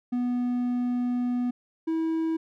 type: tone pair in turn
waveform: triangle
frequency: 245.6 / 323.8 Hz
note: B3 / E4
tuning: -9 / -31 cents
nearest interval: perfect fourth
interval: 478 cents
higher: second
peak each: -22 dBFS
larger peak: neither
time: 0.12-1.51 / 1.87-2.37 s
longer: first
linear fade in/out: 10 ms
effects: none